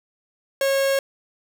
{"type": "tone", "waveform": "45% pulse", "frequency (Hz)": 546, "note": "C#5", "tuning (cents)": -26, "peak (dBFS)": -18, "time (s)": [0.61, 0.99], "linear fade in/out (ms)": 2, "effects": []}